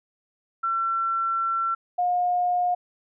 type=tone pair in turn; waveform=sine; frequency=1350 / 715.1 Hz; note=E6 / F5; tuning=+41 / +41 cents; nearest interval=major seventh; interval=1100 cents; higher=first; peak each=-22 / -20 dBFS; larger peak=second; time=0.63-1.75 / 1.98-2.75 s; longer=first; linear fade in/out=10 ms; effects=none